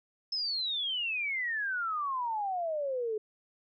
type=exponential sweep; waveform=sine; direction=down; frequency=5270 to 420 Hz; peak=-30 dBFS; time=0.32-3.18 s; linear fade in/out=5 ms; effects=none